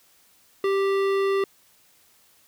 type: tone with hard clipping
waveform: sine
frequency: 392 Hz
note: G4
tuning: in tune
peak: -22 dBFS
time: 0.64-1.44 s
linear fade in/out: 2 ms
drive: 15 dB
effects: white hiss -59 dBFS RMS until 2.47 s